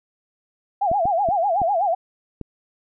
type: tone with vibrato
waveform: sine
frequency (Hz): 740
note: F#5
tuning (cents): 0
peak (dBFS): -17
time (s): 0.81-1.95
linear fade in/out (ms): 10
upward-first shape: sine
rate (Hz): 8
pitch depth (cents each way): 210
type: clicks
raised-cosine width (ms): 3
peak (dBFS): -17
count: 5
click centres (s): 0.915 / 1.055 / 1.288 / 1.617 / 2.413
effects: none